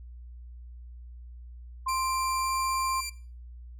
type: tone with pitch glide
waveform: sine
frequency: 1046.5 to 1052.6 Hz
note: C6 to C6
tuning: 0 to +10 cents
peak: -27 dBFS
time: 1.86-3.01 s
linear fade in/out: 10 ms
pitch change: +10 cents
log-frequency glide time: 2.42-2.48 s
type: tone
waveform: 15% pulse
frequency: 2364 Hz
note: D7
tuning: 11 cents sharp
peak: -26 dBFS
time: 1.88-3.1 s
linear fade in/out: 10 ms
effects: noise-tail reverb RT60 0.4 s tail -19 dB re dry + added 60 Hz sine -42 dBFS peak until 3.79 s